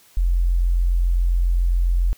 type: tone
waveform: sine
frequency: 43.65 Hz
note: F1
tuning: in tune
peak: -15 dBFS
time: 0.17-2.13 s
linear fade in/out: 0 ms
effects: white hiss -53 dBFS RMS until 2.17 s